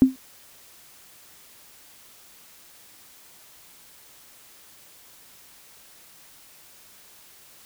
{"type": "tone with exponential decay", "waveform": "sine", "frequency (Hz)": 261.6, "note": "C4", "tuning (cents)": 0, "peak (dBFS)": -6, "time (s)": [0.02, 0.16], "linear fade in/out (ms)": 0, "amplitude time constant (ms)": 30, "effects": ["white hiss -51 dBFS RMS until 7.65 s"]}